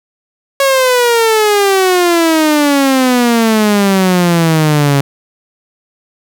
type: exponential sweep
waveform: sawtooth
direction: down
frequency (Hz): 554.4 to 137.7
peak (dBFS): -4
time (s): 0.6-5.01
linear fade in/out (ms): 2
effects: none